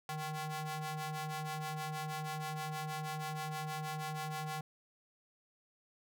sawtooth ring-modulated tone, 310.1 Hz, D#4, 6 cents flat, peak -31 dBFS, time 0.09-4.61 s, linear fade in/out 2 ms, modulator 462 Hz, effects none

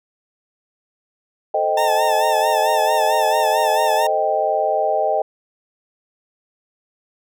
sine chord, A half-diminished seventh, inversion none, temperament equal, 440 / 523.3 / 622.3 / 784 Hz, A4 / C5 / Eb5 / G5, 0 / 0 / 0 / 0 cents, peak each -25 / -25 / -19 / -20 dBFS, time 1.54-5.22 s, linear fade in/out 5 ms
40% pulse tone with vibrato, 890 Hz, A5, 20 cents sharp, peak -18 dBFS, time 1.77-4.07 s, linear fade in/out 5 ms, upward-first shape sine, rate 4.5 Hz, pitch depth 68 cents each way
effects none

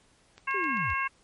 click train, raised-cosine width 0.2 ms, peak -30 dBFS, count 5, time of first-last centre 0.38-0.902 s, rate 7.66 Hz
harmonic tone, 540 Hz, C#5, 45 cents flat, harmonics 2 / 3 / 4 / 5, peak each -30 / -32 / -33 / -34 dBFS, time 0.47-1.08 s, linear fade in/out 10 ms
sine linear sweep, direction down, 416.1 to 58.27 Hz, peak -33 dBFS, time 0.54-0.94 s, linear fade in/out 5 ms
effects pink hiss -63 dBFS RMS until 1.23 s + MP3 48 kbps

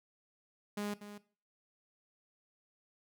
sawtooth tone with echo, 206.2 Hz, G#3, 12 cents flat, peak -32 dBFS, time 0.77-0.94 s, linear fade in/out 5 ms, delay 240 ms, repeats 1, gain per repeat -11 dB, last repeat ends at 1.18 s, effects noise-tail reverb RT60 0.4 s tail -17 dB re dry

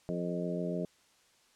harmonic tone with a mistuned harmonic, 87.4 Hz, F2, 2 cents sharp, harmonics 2 / 3 / 4 / 5 / 6 / 7, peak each -35 / -41 / -40 / -40 / -44 / -39 dBFS, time 0.09-0.85 s, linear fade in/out 0 ms, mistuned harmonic 7, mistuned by +16 cents, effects white hiss -66 dBFS RMS until 1.55 s + low-pass 8000 Hz 12 dB/octave

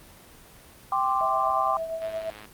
sine chord, G suspended fourth, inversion none, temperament just, 784 / 1045.3 / 1176 Hz, G5 / C6 / D6, 0 / -2 / +2 cents, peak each -26 dBFS, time 0.92-1.77 s, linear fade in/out 2 ms
sine tone with tremolo, 652 Hz, E5, 19 cents flat, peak -26 dBFS, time 1.21-2.3 s, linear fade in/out 0 ms, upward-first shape triangle, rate 8.6 Hz, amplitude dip 65%
click train, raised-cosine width 0.3 ms, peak -27 dBFS, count 47, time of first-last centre 2.02-2.454 s, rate 106 Hz
effects pink hiss -50 dBFS RMS until 2.53 s + Opus 24 kbps

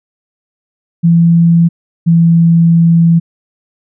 sine tone pair in turn, 168.4 / 167.24 Hz, E3 / E3, +37 / +25 cents, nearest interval unison, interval 12 cents, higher first, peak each -4 dBFS, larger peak neither, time 1.03-1.69 / 2.06-3.2 s, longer second, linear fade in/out 20 ms, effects none

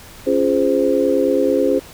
sine chord, Db major seventh, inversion none, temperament just, 277.2 / 346.5 / 415.8 / 519.7 Hz, Db4 / F4 / Ab4 / C5, 0 / -14 / +2 / -12 cents, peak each -19 / -21 / -19 / -17 dBFS, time 0.26-1.8 s, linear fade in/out 20 ms, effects pink hiss -40 dBFS RMS until 1.93 s

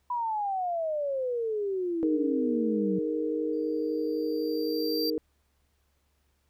sine exponential sweep, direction down, 993 to 185 Hz, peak -27 dBFS, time 0.1-2.99 s, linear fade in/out 5 ms
sine chord, D# suspended fourth, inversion none, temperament just, 311.1 / 414.8 / 466.7 Hz, D#4 / G#4 / A#4, 0 / -2 / +2 cents, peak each -30 / -35 / -30 dBFS, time 2.03-5.18 s, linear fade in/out 0 ms
square tone with exponential growth, 4699 Hz, D8, in tune, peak -29 dBFS, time 3.53-5.1 s, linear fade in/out 2 ms, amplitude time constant 340 ms
effects added 70 Hz sine -70 dBFS peak until 6.49 s + pink hiss -74 dBFS RMS until 6.49 s

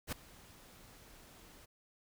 pink noise with ADSR envelope, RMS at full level -37 dBFS, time 0.07-1.66 s, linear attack 55 ms, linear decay 3 ms, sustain -21 dB, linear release 15 ms, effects none

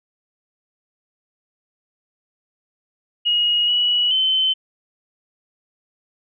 sine tone with pitch steps, 2886 / 2932 / 3067 Hz, F#7 / F#7 / G7, -44 / -16 / -38 cents, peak -15 dBFS, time 3.25-4.54 s, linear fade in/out 20 ms, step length 430 ms, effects none

